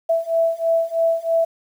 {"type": "beating tone pair", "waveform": "sine", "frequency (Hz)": [659.3, 662.4], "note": ["E5", "E5"], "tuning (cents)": [0, 8], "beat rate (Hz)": 3.1, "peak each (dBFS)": [-20, -19], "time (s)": [0.09, 1.45], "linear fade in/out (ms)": 10, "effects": ["8-bit"]}